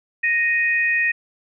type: tone pair together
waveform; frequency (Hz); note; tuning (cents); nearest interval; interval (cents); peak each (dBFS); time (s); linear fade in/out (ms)
sine; 1864.7 / 2489; A#6 / D#7; 0 / 0; perfect fourth; 500; -18 / -21; 0.23-1.12; 10
effects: none